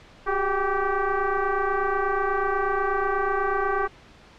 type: tone with frequency modulation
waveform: sine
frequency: 375.9 Hz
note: F#4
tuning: 27 cents sharp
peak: -21 dBFS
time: 0.26-3.88 s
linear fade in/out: 20 ms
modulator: 390 Hz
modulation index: 3.2
effects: pink hiss -50 dBFS RMS until 4.38 s + low-pass 4000 Hz 12 dB/octave